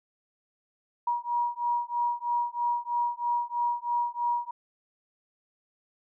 sine beating tone pair, 955 / 958.1 Hz, A#5 / A#5, +42 / +47 cents, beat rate 3.1 Hz, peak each -29 dBFS, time 1.07-4.51 s, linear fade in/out 5 ms, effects none

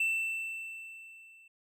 triangle tone with level ramp, 2671 Hz, E7, 22 cents sharp, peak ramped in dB -24 to -54 dBFS, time 0-1.48 s, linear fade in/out 5 ms, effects none

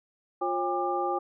sine tone cluster, 353.9 / 542 / 807 / 1192 Hz, F4 / C#5 / G#5 / D6, +23 / -39 / -50 / +25 cents, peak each -31 / -34 / -29 / -33 dBFS, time 0.41-1.19 s, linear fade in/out 10 ms, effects none

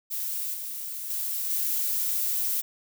violet noise with level steps, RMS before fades -31 / -35 / -30 / -27 dBFS, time 0.1-2.62 s, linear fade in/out 20 ms, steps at 0.54 / 1.1 / 1.5 s, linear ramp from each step 2 ms, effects none

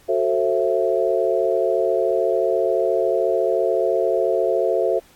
sine chord, F# half-diminished seventh, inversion none, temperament just, 370 / 444 / 532.8 / 666 Hz, F#4 / A4 / C5 / E5, 0 / +16 / +31 / +18 cents, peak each -23 / -22 / -22 / -22 dBFS, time 0.08-5 s, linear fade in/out 20 ms, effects pink hiss -53 dBFS RMS until 5.15 s + AAC 64 kbps

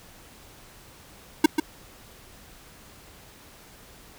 square tone with echo, 311.1 Hz, D#4, in tune, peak -12 dBFS, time 1.44-1.46 s, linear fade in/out 5 ms, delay 140 ms, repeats 1, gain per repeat -7 dB, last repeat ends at 1.6 s, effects pink hiss -50 dBFS RMS until 4.18 s

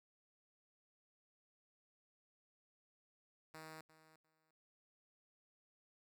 5% pulse tone with echo, 158.1 Hz, D#3, 28 cents sharp, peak -40 dBFS, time 3.54-3.81 s, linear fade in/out 2 ms, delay 350 ms, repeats 2, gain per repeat -15 dB, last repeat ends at 4.51 s, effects none

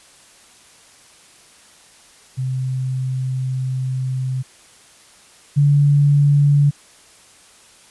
sine tone pair in turn, 129.9 / 143.8 Hz, C3 / D3, -12 / -36 cents, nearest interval major second, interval 176 cents, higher second, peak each -19 / -10 dBFS, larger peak second, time 2.37-4.43 / 5.56-6.71 s, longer first, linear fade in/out 20 ms, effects white hiss -48 dBFS RMS until 7.9 s + resampled to 24000 Hz

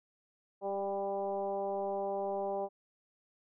sine tone with frequency modulation, 593 Hz, D5, 17 cents sharp, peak -32 dBFS, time 0.61-2.69 s, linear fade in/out 50 ms, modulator 198 Hz, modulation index 1.3, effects none

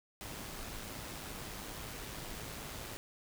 pink noise with amplitude modulation, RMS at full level -43 dBFS, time 0.21-2.97 s, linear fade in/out 0 ms, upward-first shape sine, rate 108 Hz, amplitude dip 35%, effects none

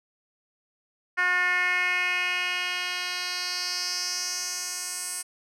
10% pulse tone with band-pass filter sweep, 360 Hz, F#4, 47 cents flat, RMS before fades -28 dBFS, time 1.17-5.23 s, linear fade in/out 20 ms, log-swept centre 1700 to 8700 Hz, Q 3.1, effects none

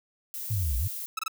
violet noise, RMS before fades -36 dBFS, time 0.34-1.06 s, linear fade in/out 0 ms
sine linear two-way sweep, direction down then up, 112.7 to 55.9 to 112.7 Hz, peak -25 dBFS, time 0.5-0.88 s, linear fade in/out 10 ms, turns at 0.78 s
sawtooth tone bursts, 1300 Hz, E6, 24 cents flat, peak -24 dBFS, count 3, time 1.17-1.281 s, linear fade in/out 5 ms, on 21 ms, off 24 ms
effects none

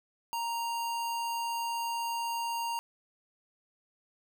square tone, 932 Hz, A#5, 1 cent flat, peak -32 dBFS, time 0.33-2.79 s, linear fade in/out 0 ms, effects none

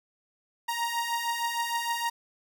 sawtooth beating tone pair, 932 / 938.5 Hz, A#5 / A#5, -1 / +11 cents, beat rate 6.5 Hz, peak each -29 / -26 dBFS, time 0.68-2.1 s, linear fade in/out 10 ms, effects none

